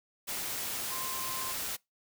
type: tone in noise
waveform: sine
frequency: 1046.5 Hz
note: C6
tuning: in tune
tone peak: -40 dBFS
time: 0.9-1.53 s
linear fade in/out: 20 ms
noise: white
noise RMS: -36 dBFS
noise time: 0.27-1.77 s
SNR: -7 dB
effects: noise-tail reverb RT60 0.2 s tail -25 dB re dry